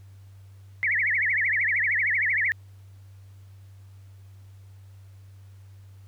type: tone with vibrato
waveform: sine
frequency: 1975.5 Hz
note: B6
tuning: in tune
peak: -21 dBFS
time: 0.83-2.52 s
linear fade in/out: 0 ms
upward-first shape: triangle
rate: 13 Hz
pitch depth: 280 cents each way
effects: added 97 Hz sine -45 dBFS peak until 6.07 s + pink hiss -64 dBFS RMS until 6.07 s